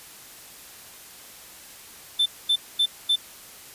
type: tone bursts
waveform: triangle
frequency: 3542 Hz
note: A7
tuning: 11 cents sharp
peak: -16 dBFS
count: 4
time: 2.19-3.16 s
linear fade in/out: 10 ms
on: 70 ms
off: 230 ms
effects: white hiss -45 dBFS RMS until 3.74 s + resampled to 32000 Hz